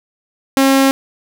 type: tone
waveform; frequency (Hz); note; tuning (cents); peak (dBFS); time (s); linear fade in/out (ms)
sawtooth; 270; C#4; -45; -5; 0.57-0.91; 0
effects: none